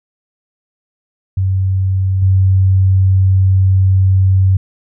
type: tone with level steps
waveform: sine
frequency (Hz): 95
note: F#2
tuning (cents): +46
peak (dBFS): -11 / -7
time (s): 1.37-4.57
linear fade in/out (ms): 5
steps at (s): 2.22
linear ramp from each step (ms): 5
effects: none